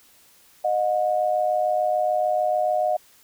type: tone pair together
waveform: sine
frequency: 617 / 723.8 Hz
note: D#5 / F#5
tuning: -15 / -38 cents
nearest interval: minor third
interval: 277 cents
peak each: -22 dBFS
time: 0.64-2.97 s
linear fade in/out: 10 ms
effects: white hiss -55 dBFS RMS until 3.23 s